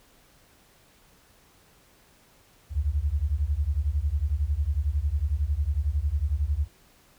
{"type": "beating tone pair", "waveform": "sine", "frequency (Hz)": [67.5, 78.5], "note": ["C#2", "D#2"], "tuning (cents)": [-45, 16], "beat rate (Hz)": 11, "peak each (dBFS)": -26, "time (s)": [2.7, 6.68], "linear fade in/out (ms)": 50, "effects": ["pink hiss -59 dBFS RMS until 7.18 s"]}